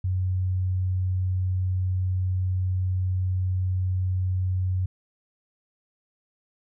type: tone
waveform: sine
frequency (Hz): 92.5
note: F#2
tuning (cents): 0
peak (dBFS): -22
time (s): 0.04-4.86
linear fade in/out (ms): 5
effects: none